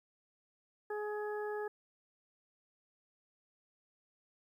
harmonic tone, 420 Hz, G#4, 19 cents sharp, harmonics 1 / 2 / 3 / 4, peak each -37 / -44 / -50 / -47 dBFS, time 0.9-1.68 s, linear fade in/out 5 ms, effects 12-bit

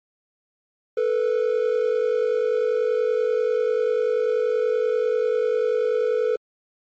triangle tone pair together, 440 / 490.3 Hz, A4 / B4, 0 / -13 cents, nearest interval major second, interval 187 cents, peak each -19 dBFS, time 0.97-6.36 s, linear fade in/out 5 ms, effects tanh soft clip ceiling -11 dBFS + MP3 32 kbps

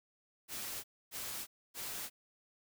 white noise bursts, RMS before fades -42 dBFS, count 3, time 0.48-2.1 s, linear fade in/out 50 ms, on 360 ms, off 270 ms, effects none

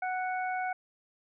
harmonic tone, 740 Hz, F#5, in tune, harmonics 1 / 2 / 3, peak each -31 / -37 / -41 dBFS, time 0.02-0.73 s, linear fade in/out 5 ms, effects none

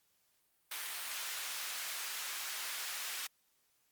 pink high-pass noise, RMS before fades -41 dBFS, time 0.71-3.27 s, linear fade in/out 5 ms, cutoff 1500 Hz, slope 12 dB/octave, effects white hiss -75 dBFS RMS until 3.91 s + Opus 48 kbps

